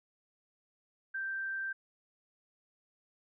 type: tone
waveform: sine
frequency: 1568 Hz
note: G6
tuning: in tune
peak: -34 dBFS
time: 1.14-1.73 s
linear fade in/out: 10 ms
effects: none